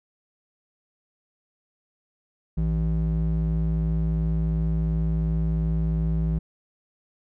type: ring-modulated tone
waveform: triangle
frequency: 110 Hz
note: A2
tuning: in tune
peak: -16 dBFS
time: 2.57-6.39 s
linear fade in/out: 10 ms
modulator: 51.4 Hz
effects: none